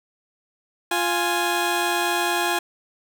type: tone pair together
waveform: 15% pulse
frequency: 349.2 / 830.6 Hz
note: F4 / G#5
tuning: 0 / 0 cents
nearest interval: octave + minor third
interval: 1500 cents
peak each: -17 dBFS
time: 0.91-2.59 s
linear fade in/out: 5 ms
effects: none